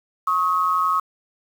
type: tone pair together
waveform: sine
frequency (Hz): 1096.8 / 1269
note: C#6 / D#6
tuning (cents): -19 / +34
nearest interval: minor third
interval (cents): 253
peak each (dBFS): -20 / -20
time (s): 0.27-1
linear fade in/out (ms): 5
effects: 7-bit